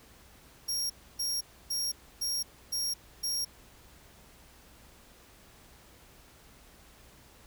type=tone bursts; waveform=sawtooth; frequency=5588 Hz; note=F8; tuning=in tune; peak=-27 dBFS; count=6; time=0.68-3.45 s; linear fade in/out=10 ms; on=220 ms; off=290 ms; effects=added 60 Hz sine -62 dBFS peak until 7.46 s + pink hiss -57 dBFS RMS until 7.46 s